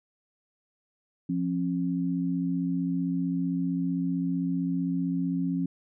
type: tone pair together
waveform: sine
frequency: 174.47 / 270 Hz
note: F3 / C#4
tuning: -1 / -45 cents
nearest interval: minor sixth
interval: 756 cents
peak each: -28 / -28 dBFS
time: 1.29-5.66 s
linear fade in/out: 5 ms
effects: none